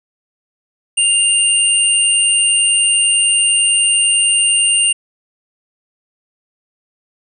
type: tone pair together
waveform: sine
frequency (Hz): 2800 / 8889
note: F7 / C#9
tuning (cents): +4 / +4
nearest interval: octave + minor sixth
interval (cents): 2000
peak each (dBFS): -13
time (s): 0.97-4.93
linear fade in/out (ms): 10
effects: none